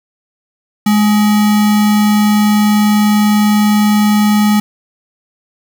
sine tone with sample-and-hold, 209.9 Hz, G#3, 19 cents sharp, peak -7 dBFS, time 0.86-4.6 s, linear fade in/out 5 ms, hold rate 1050 Hz, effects none

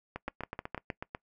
two click trains, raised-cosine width 0.5 ms, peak -20 / -22 dBFS, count 5 / 9, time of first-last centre 0.28-0.902 / 0.16-1.149 s, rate 6.43 / 8.09 Hz, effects noise-tail reverb RT60 0.1 s tail -22 dB re dry

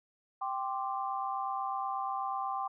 sine chord, G suspended fourth, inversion none, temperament equal, 784 / 1046.5 / 1174.7 Hz, G5 / C6 / D6, 0 / 0 / 0 cents, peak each -35 / -37 / -38 dBFS, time 0.41-2.68 s, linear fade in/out 10 ms, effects none

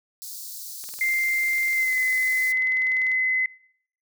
white high-pass noise, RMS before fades -37 dBFS, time 0.22-2.52 s, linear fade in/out 0 ms, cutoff 4100 Hz, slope 48 dB/octave
click train, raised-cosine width 0.2 ms, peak -26 dBFS, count 47, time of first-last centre 0.84-3.117 s, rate 20.2 Hz
sine tone with pitch glide, 2093 to 2036 Hz, C7 to C7, 0 to -48 cents, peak -20 dBFS, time 1.01-3.46 s, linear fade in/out 2 ms, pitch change -48 cents, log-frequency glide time 1.73-1.95 s
effects noise-tail reverb RT60 0.6 s tail -20 dB re dry

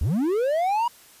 triangle linear sweep, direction up, 55 to 976 Hz, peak -18 dBFS, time 0.01-0.88 s, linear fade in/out 5 ms, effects white hiss -51 dBFS RMS until 1.2 s + resampled to 32000 Hz

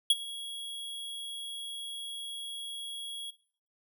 square tone with ADSR envelope, 3322 Hz, G#7, in tune, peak -18 dBFS, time 0.1-3.31 s, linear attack 4 ms, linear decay 36 ms, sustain -20 dB, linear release 13 ms, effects noise-tail reverb RT60 0.5 s tail -17 dB re dry

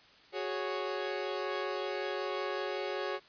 sawtooth chord, F# suspended second, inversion none, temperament equal, 370 / 415.3 / 554.4 Hz, F#4 / G#4 / C#5, 0 / 0 / 0 cents, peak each -34 dBFS, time 0.32-3.2 s, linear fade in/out 50 ms, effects white hiss -59 dBFS RMS until 3.28 s + resampled to 11025 Hz

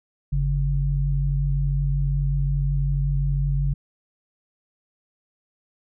sine tone pair together, 48.79 / 140.9 Hz, G1 / C#3, -7 / +29 cents, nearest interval octave + tritone, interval 1836 cents, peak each -22 dBFS, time 0.32-3.74 s, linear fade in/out 10 ms, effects none

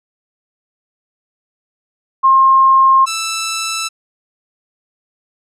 sine / 10% pulse tone pair in turn, 1066 / 1321.8 Hz, C6 / E6, +32 / +4 cents, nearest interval major third, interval 372 cents, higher second, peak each -6 / -10 dBFS, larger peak first, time 2.23-3.06 / 3.06-3.89 s, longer neither, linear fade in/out 20 ms, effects resampled to 32000 Hz

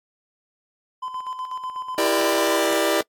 triangle tone with tremolo, 1020 Hz, C6, 44 cents flat, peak -25 dBFS, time 1.02-2.62 s, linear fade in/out 10 ms, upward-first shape square, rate 8.1 Hz, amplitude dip 55%
sawtooth chord, E half-diminished seventh, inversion none, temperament just, 329.6 / 395.6 / 474.7 / 593.3 Hz, E4 / G4 / Bb4 / D5, 0 / +16 / +31 / +18 cents, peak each -20 / -21 / -23 / -18 dBFS, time 1.98-3.01 s, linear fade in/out 2 ms
effects noise-tail reverb RT60 0.1 s tail -24 dB re dry + AAC 64 kbps

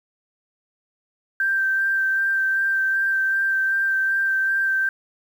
sine tone with vibrato, 1568 Hz, G6, in tune, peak -18 dBFS, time 1.4-4.89 s, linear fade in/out 2 ms, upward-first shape sine, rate 2.6 Hz, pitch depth 12 cents each way, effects 8-bit

